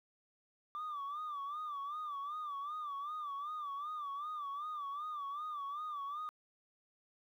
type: tone with vibrato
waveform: sine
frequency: 1174.7 Hz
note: D6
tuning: in tune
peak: -37 dBFS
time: 0.75-6.29 s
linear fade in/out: 0 ms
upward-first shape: sine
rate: 2.6 Hz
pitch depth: 100 cents each way
effects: tanh soft clip ceiling -37 dBFS + 12-bit